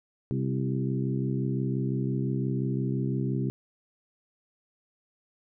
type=harmonic tone with a mistuned harmonic; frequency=65.8 Hz; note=C2; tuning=10 cents sharp; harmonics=2 / 3 / 4 / 5 / 6; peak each=-28 / -32 / -34 / -36 / -38 dBFS; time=0.31-3.5 s; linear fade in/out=0 ms; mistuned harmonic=5; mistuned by=+36 cents; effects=none